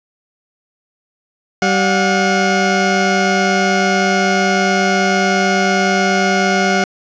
20% pulse tone pair together, 193.05 / 723 Hz, G3 / F#5, -26 / -40 cents, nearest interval octave + major seventh, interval 2286 cents, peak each -10 dBFS, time 1.62-6.84 s, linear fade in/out 2 ms, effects resampled to 16000 Hz + 7-bit

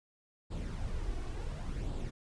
brown noise with flanger, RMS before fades -37 dBFS, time 0.5-2.11 s, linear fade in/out 20 ms, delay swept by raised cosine 0.24 to 2.74 ms, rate 0.7 Hz, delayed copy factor +0.5, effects resampled to 22050 Hz

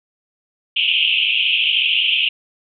white band-pass noise, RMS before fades -17 dBFS, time 0.76-2.29 s, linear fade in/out 5 ms, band 2500 to 3200 Hz, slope 96 dB/octave, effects none

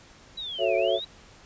sine linear two-way sweep, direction down then up, 3951 to 2300 to 3951 Hz, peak -32 dBFS, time 0.37-1.05 s, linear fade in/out 10 ms, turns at 0.76 s
sine chord, F# minor seventh, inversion none, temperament just, 370 / 444 / 555 / 666 Hz, F#4 / A4 / C#5 / E5, 0 / +16 / +2 / +18 cents, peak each -29 / -29 / -26 / -25 dBFS, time 0.58-1 s, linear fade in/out 50 ms
effects pink hiss -52 dBFS RMS until 1.45 s + resampled to 16000 Hz

